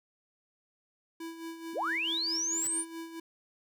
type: tone with tremolo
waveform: square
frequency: 329.6 Hz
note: E4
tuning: in tune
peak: -38 dBFS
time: 1.2-3.2 s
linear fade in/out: 5 ms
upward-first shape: sine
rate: 4.6 Hz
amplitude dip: 60%
type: linear sweep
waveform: sine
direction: up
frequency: 196 to 9430 Hz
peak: -29 dBFS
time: 1.73-2.85 s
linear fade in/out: 50 ms
type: noise with exponential growth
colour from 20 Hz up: white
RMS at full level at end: -39 dBFS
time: 2.47-2.67 s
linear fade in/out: 2 ms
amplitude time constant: 43 ms
effects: none